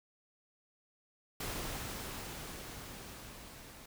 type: noise with level ramp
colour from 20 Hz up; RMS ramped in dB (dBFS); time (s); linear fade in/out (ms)
pink; -39 to -53; 1.4-3.86; 5
effects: none